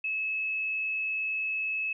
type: tone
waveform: sine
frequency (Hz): 2591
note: E7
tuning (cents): -30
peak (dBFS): -28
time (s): 0.04-1.93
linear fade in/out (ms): 5
effects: none